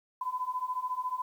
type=beating tone pair; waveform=sine; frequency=1000 / 1014 Hz; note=B5 / B5; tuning=+21 / +45 cents; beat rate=14 Hz; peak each=-35 / -33 dBFS; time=0.21-1.22 s; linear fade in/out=5 ms; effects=10-bit